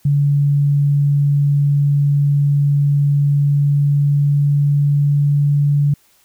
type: tone with pitch glide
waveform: sine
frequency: 143.1 to 144.18 Hz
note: D3 to D3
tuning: -45 to -32 cents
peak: -11 dBFS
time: 0.05-5.94 s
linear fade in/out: 5 ms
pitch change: +13 cents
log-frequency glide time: 3.14-5.56 s
effects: white hiss -55 dBFS RMS until 6.24 s